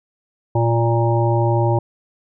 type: harmonic tone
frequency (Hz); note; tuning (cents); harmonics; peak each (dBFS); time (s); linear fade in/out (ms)
116.54; A#2; 0; 1 / 3 / 5 / 7 / 8; -16 / -21 / -23 / -24 / -25; 0.55-1.79; 5
effects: none